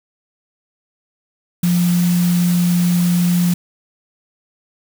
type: tone in noise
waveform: sine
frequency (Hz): 175.6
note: F3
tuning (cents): +10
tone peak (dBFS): -12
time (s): 1.63-3.54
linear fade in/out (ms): 5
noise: white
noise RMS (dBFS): -28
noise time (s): 1.63-3.54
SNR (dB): +13
effects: none